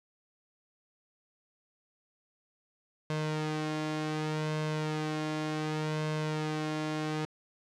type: tone with flanger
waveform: sawtooth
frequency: 154.3 Hz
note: D#3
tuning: 14 cents flat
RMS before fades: -33 dBFS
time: 3.1-7.25 s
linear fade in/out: 0 ms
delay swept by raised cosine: 1.9 to 2.9 ms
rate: 0.67 Hz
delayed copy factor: +0.55
effects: low-pass 6000 Hz 12 dB/octave